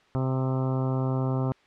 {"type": "harmonic tone with a mistuned harmonic", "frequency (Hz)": 130.9, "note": "C3", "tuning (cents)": 1, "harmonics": [1, 2, 3, 4, 5, 6, 7, 8, 9, 10], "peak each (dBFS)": [-25, -31, -35, -37, -39, -41, -42, -43, -44, -45], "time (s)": [0.15, 1.52], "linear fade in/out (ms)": 0, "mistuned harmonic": 9, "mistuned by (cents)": 26, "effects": ["white hiss -60 dBFS RMS until 1.66 s", "low-pass 3000 Hz 12 dB/octave"]}